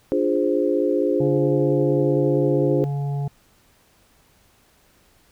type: chord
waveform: sine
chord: D half-diminished seventh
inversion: none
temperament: equal with one note detuned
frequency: 293.7 / 349.2 / 413.6 / 523.3 Hz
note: D4 / F4 / Ab4 / C5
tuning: 0 / 0 / -7 / 0 cents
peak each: -23 dBFS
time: 0.12-2.84 s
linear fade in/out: 0 ms
type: harmonic tone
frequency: 141.5 Hz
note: C#3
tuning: 36 cents sharp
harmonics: 1 / 3 / 5 / 6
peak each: -22 / -38 / -38 / -43 dBFS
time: 1.2-3.28 s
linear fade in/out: 5 ms
effects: pink hiss -58 dBFS RMS until 5.31 s